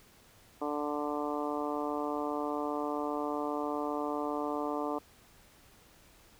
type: harmonic tone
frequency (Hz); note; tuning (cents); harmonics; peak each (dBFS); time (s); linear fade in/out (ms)
147.5; D3; +8; 2 / 3 / 4 / 5 / 6 / 7 / 8; -36 / -38 / -39 / -40 / -41 / -41 / -42; 0.61-4.99; 10
effects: pink hiss -60 dBFS RMS until 6.39 s